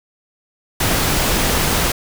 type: noise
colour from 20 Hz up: pink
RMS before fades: -17 dBFS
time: 0.8-1.92 s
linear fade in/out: 5 ms
effects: none